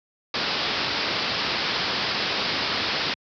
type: low-pass noise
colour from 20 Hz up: white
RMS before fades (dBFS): -26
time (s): 0.34-3.14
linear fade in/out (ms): 2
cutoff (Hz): 5200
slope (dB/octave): 96
effects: high-pass 100 Hz 12 dB/octave